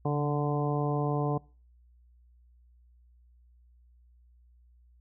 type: harmonic tone with a mistuned harmonic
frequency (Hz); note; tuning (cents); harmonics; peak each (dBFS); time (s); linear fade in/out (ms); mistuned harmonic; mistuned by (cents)
146.83; D3; 0; 1 / 2 / 3 / 4 / 5 / 6 / 7; -28 / -34 / -33 / -38 / -35 / -42 / -39; 0.05-1.38; 5; 1; -33
effects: noise-tail reverb RT60 0.4 s tail -25 dB re dry + added 60 Hz sine -57 dBFS peak until 5 s